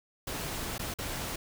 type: noise with dropouts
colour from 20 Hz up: pink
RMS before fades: -36 dBFS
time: 0.27-1.36 s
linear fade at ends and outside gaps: 5 ms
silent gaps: 0.781-0.793 / 0.94-0.986 s
effects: none